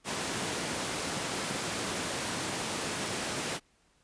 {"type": "high-pass noise", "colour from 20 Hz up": "pink", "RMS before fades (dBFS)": -34, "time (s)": [0.04, 3.6], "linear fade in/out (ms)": 50, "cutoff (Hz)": 160, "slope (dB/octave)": 12, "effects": ["pink hiss -68 dBFS RMS until 4.03 s", "resampled to 22050 Hz"]}